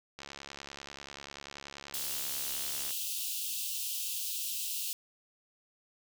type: click train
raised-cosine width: 0.2 ms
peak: -26 dBFS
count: 192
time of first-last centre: 0.19-2.907 s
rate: 70.3 Hz
type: high-pass noise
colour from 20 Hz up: white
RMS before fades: -36 dBFS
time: 1.94-4.93 s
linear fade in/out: 0 ms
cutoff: 2600 Hz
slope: 96 dB/octave
effects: none